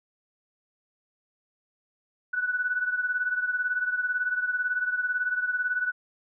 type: beating tone pair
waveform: sine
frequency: 1480 / 1498 Hz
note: F#6 / F#6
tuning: 0 / +21 cents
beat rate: 18 Hz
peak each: -26 / -31 dBFS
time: 2.33-5.92 s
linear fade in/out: 10 ms
effects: none